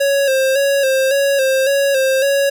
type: tone with vibrato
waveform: square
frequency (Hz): 543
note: C#5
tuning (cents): -36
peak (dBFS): -13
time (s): 0-2.5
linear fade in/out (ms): 10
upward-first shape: square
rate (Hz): 1.8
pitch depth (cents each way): 43
effects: none